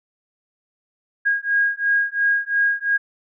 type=beating tone pair; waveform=sine; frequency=1633 / 1635.9 Hz; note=G#6 / G#6; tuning=-30 / -27 cents; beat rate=2.9 Hz; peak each=-20 dBFS; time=1.25-2.98 s; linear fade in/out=20 ms; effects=none